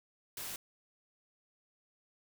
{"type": "noise", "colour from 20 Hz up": "white", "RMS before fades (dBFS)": -42, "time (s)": [0.37, 0.56], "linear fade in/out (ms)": 2, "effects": []}